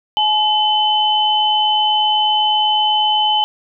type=tone pair together; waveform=sine; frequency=851 / 3036 Hz; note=G#5 / F#7; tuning=+42 / +44 cents; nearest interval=octave + minor seventh; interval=2202 cents; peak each=-15 dBFS; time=0.17-3.44 s; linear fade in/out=0 ms; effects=none